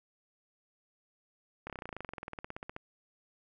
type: slowing click train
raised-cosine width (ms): 0.5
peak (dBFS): -25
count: 25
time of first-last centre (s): 1.67-2.764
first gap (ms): 28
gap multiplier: 1.04
effects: none